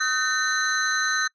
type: tone cluster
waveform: sine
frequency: 1260 / 1526 / 1815 / 4041 / 6210 Hz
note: D#6 / G6 / A#6 / B7 / G8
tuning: +21 / -47 / -47 / +39 / -17 cents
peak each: -28 / -24 / -27 / -29 / -30 dBFS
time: 0-1.28 s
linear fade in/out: 10 ms
effects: noise-tail reverb RT60 0.1 s tail -25 dB re dry + tanh soft clip ceiling -13 dBFS